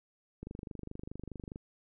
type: click train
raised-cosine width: 3 ms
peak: -29 dBFS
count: 29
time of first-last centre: 0.43-1.559 s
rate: 24.8 Hz
effects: none